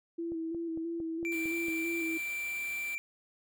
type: tone with vibrato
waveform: sine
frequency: 330.7 Hz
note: E4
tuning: 6 cents sharp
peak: -33 dBFS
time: 0.18-2.18 s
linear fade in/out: 10 ms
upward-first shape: square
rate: 3 Hz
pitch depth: 27 cents each way
type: click train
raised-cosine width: 2 ms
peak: -34 dBFS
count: 7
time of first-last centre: 0.32-1.684 s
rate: 4.4 Hz
type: tone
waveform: triangle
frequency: 2349 Hz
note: D7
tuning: in tune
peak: -32 dBFS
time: 1.25-2.98 s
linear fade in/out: 0 ms
type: band-stop noise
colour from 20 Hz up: white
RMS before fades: -48 dBFS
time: 1.32-2.95 s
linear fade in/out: 0 ms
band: 4800 to 6900 Hz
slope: 96 dB/octave
effects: none